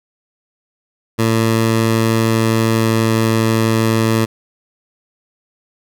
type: tone with pitch glide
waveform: 15% pulse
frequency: 112.8 to 112.09 Hz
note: A2 to A2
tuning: +44 to +33 cents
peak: -6 dBFS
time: 1.18-4.26 s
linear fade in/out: 20 ms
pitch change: -11 cents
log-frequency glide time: 1.79-3.31 s
effects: none